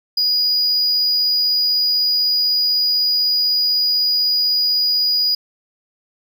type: tone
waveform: triangle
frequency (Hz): 4908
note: D#8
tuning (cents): -25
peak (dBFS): -13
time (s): 0.17-5.35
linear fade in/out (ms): 5
effects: none